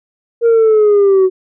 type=linear sweep; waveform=sine; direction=down; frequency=470.4 to 370 Hz; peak=-4 dBFS; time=0.41-1.3 s; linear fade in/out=50 ms; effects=tanh soft clip ceiling -5 dBFS